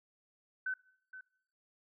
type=tone with echo; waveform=sine; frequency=1518 Hz; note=F#6; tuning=44 cents sharp; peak=-33 dBFS; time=0.66-0.74 s; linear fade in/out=5 ms; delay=470 ms; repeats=1; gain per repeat=-13 dB; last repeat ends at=1.21 s; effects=noise-tail reverb RT60 0.6 s tail -20 dB re dry